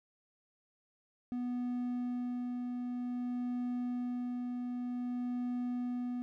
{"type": "tone with tremolo", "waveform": "triangle", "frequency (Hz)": 245.9, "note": "B3", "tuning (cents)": -7, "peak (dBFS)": -31, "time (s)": [1.32, 6.22], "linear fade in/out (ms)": 0, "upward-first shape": "sine", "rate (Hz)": 0.53, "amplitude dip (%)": 25, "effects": []}